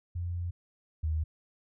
sine tone pair in turn, 87.31 / 78.47 Hz, F2 / D#2, 0 / +15 cents, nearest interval major second, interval 185 cents, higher first, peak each -31 / -27 dBFS, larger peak second, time 0.15-0.51 / 1.03-1.24 s, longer first, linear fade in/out 10 ms, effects none

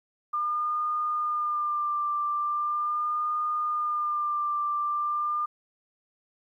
sine tone with vibrato, 1200 Hz, D6, 37 cents sharp, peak -25 dBFS, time 0.33-5.46 s, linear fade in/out 10 ms, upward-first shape sine, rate 0.4 Hz, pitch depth 28 cents each way, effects 11-bit

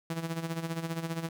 sawtooth tone with tremolo, 164.81 Hz, E3, in tune, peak -26 dBFS, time 0.1-1.29 s, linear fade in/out 2 ms, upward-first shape sine, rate 15 Hz, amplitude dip 70%, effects none

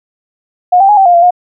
sine tone with pitch steps, 720 / 783 / 833 / 774 / 704 / 686 / 715 Hz, F#5 / G5 / G#5 / G5 / F5 / F5 / F5, -47 / -2 / +5 / -22 / +14 / -31 / +41 cents, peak -3 dBFS, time 0.72-1.308 s, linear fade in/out 10 ms, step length 84 ms, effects none

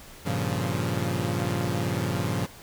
sawtooth chord, G half-diminished seventh, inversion none, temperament equal with one note detuned, 98.62 / 116.54 / 138.59 / 174.61 Hz, G2 / Bb2 / Db3 / F3, +11 / 0 / 0 / 0 cents, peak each -27 dBFS, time 0.25-2.47 s, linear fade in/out 20 ms, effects pink hiss -47 dBFS RMS until 2.62 s

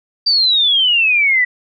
sine exponential sweep, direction down, 4710 to 1940 Hz, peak -10 dBFS, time 0.26-1.45 s, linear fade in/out 10 ms, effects none

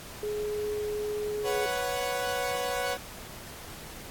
sine tone, 420 Hz, G#4, 19 cents sharp, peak -29 dBFS, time 0.23-1.66 s, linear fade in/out 2 ms
sawtooth chord, B suspended second, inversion none, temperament equal, 493.9 / 554.4 / 740 Hz, B4 / C#5 / F#5, 0 / 0 / 0 cents, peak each -29 dBFS, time 1.43-2.98 s, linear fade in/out 50 ms
effects pink hiss -44 dBFS RMS until 4.1 s + AAC 64 kbps

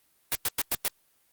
white noise bursts, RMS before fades -26 dBFS, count 5, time 0.32-0.88 s, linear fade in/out 0 ms, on 32 ms, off 100 ms, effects white hiss -67 dBFS RMS until 1.32 s + Opus 32 kbps

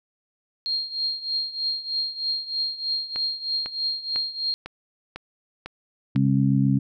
sine tone with tremolo, 4225 Hz, C8, 16 cents sharp, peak -21 dBFS, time 0.66-4.54 s, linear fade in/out 0 ms, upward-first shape triangle, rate 3.2 Hz, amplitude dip 85%
click train, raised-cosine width 0.3 ms, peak -18 dBFS, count 7, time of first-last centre 3.16-6.16 s, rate 2 Hz
harmonic tone, 67.5 Hz, C#2, 45 cents flat, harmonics 2 / 3 / 4, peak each -20 / -22 / -23 dBFS, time 6.15-6.79 s, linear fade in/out 10 ms
effects none

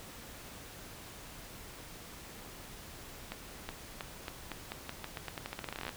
accelerating click train, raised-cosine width 0.3 ms, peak -22 dBFS, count 25, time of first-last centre 3.32-5.892 s, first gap 370 ms, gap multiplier 0.86, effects pink hiss -49 dBFS RMS until 5.96 s

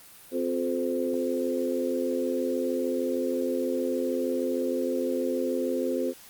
harmonic tone with a mistuned harmonic, 86.4 Hz, F2, 18 cents flat, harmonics 3 / 4 / 5 / 6, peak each -30 / -31 / -32 / -30 dBFS, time 0.31-6.14 s, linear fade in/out 50 ms, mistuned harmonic 4, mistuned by +35 cents, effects white hiss -50 dBFS RMS until 6.29 s + Opus 32 kbps

